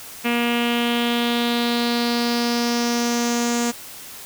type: tone with low-pass filter sweep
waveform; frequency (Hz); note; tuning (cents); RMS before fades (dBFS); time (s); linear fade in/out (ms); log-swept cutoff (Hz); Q
sawtooth; 237.7; A#3; +34; -21; 0.24-3.72; 20; 2600 to 7200; 4.1
effects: white hiss -38 dBFS RMS until 4.25 s